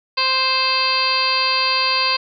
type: harmonic tone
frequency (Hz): 523.3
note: C5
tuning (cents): 0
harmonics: 1 / 2 / 3 / 4 / 5 / 6 / 7 / 8 / 9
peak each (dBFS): -30 / -21 / -30 / -29 / -22 / -29 / -31 / -23 / -21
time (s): 0.17-2.17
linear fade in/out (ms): 10
effects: none